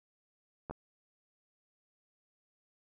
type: clicks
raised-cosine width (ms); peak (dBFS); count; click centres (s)
1; -26 / -27; 2; 0.698 / 0.71
effects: none